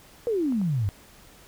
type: exponential sweep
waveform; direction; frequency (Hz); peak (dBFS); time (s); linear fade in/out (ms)
sine; down; 493.9 to 92.6; -22; 0.27-0.89; 0
type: clicks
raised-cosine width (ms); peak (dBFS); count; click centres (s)
1; -29; 2; 0.523 / 0.615
effects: pink hiss -52 dBFS RMS until 1.47 s